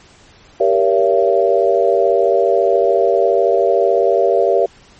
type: chord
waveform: sine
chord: G diminished seventh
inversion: none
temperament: just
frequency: 392 / 470.4 / 564.5 / 677.4 Hz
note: G4 / Bb4 / Db5 / Fb5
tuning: 0 / +16 / +31 / +47 cents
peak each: -16 dBFS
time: 0.6-4.66 s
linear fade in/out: 5 ms
effects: pink hiss -46 dBFS RMS until 4.99 s + MP3 32 kbps